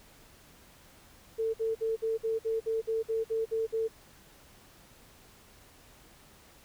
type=tone bursts; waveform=sine; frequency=447.6 Hz; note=A4; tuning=30 cents sharp; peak=-27 dBFS; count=12; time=1.38-3.883 s; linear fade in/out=20 ms; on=160 ms; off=53 ms; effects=pink hiss -57 dBFS RMS until 6.64 s